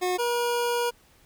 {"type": "tone pair in turn", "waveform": "25% pulse", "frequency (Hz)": [363, 478.8], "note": ["F#4", "A#4"], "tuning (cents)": [-33, 46], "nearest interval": "perfect fourth", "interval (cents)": 479, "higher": "second", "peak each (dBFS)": -20, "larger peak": "neither", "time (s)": [[0.01, 0.18], [0.18, 0.91]], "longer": "second", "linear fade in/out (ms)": 20, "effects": ["pink hiss -59 dBFS RMS until 1.25 s"]}